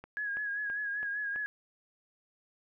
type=click train; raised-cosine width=0.5 ms; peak=-31 dBFS; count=5; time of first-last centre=0.04-1.36 s; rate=3.03 Hz
type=tone with vibrato; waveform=sine; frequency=1661.2 Hz; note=G#6; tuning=in tune; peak=-32 dBFS; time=0.17-1.46 s; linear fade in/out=0 ms; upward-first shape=sine; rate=5.1 Hz; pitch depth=45 cents each way
effects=none